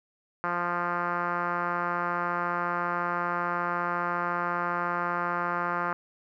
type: tone with low-pass filter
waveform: 5% pulse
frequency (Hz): 174.61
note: F3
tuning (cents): 0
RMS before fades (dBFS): -29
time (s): 0.44-5.93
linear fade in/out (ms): 0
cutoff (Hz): 1300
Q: 2.7
effects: none